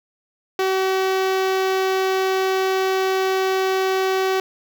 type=tone with notch filter; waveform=sawtooth; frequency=379.9 Hz; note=F#4; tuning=46 cents sharp; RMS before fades=-20 dBFS; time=0.59-4.4 s; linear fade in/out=2 ms; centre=9400 Hz; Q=0.74; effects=none